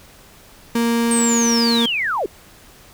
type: tone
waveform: 35% pulse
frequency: 233.1 Hz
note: A#3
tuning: in tune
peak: -14 dBFS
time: 0.75-1.86 s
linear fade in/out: 5 ms
type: linear sweep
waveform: sine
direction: down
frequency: 8620 to 329.9 Hz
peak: -18 dBFS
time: 1.11-2.26 s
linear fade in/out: 2 ms
effects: pink hiss -46 dBFS RMS until 2.93 s